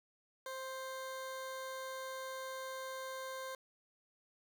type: tone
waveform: 20% pulse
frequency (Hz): 525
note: C5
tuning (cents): +6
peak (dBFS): -37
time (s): 0.46-3.55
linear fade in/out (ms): 2
effects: 13-bit